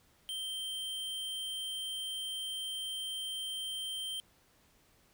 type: tone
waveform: square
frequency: 3136 Hz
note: G7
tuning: in tune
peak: -37 dBFS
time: 0.29-4.2 s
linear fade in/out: 0 ms
effects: pink hiss -67 dBFS RMS until 5.13 s